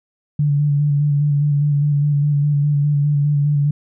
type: tone with vibrato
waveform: sine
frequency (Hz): 145.4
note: D3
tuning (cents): -17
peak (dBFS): -13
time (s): 0.39-3.71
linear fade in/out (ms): 5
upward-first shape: square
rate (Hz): 4.9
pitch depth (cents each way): 24
effects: none